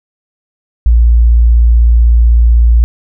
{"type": "tone", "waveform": "sine", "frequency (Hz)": 58, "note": "A#1", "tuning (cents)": -8, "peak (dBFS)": -3, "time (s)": [0.86, 2.84], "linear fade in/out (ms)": 0, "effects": []}